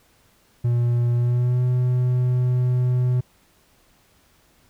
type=tone with pitch glide; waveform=triangle; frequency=120 to 125.1 Hz; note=B2 to B2; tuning=-49 to +23 cents; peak=-15 dBFS; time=0.64-3.21 s; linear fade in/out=10 ms; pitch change=+72 cents; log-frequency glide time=1.15-1.63 s; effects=pink hiss -59 dBFS RMS until 4.69 s